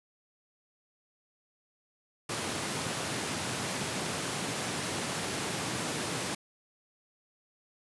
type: high-pass noise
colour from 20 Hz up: pink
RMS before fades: -34 dBFS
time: 2.29-6.35 s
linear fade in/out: 5 ms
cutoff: 110 Hz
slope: 24 dB/octave
effects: resampled to 24000 Hz